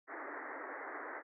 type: band-pass noise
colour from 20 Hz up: white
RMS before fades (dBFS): -45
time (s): 0.07-1.23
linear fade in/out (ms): 50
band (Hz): 270 to 2000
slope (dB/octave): 96
effects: none